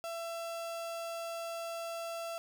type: tone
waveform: 35% pulse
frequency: 670 Hz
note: E5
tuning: 28 cents sharp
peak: -36 dBFS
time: 0.04-2.38 s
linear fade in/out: 0 ms
effects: none